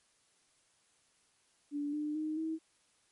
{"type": "tone with pitch steps", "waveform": "sine", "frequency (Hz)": [290, 299.7, 309.7, 320.1], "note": ["D4", "D4", "D#4", "D#4"], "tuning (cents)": [-22, 35, -8, 49], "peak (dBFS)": -33, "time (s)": [1.71, 2.59], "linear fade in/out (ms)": 50, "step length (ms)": 220, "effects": ["white hiss -71 dBFS RMS until 3.11 s", "MP3 48 kbps"]}